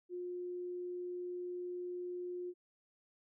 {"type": "tone", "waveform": "sine", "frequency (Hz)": 356.9, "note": "F4", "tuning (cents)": 38, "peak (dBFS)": -39, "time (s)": [0.09, 2.54], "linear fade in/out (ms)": 50, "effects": []}